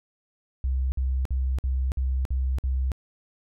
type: tone bursts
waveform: sine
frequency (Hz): 65.1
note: C2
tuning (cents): -8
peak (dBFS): -22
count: 7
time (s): 0.64-2.918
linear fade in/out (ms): 0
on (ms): 280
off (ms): 53
effects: none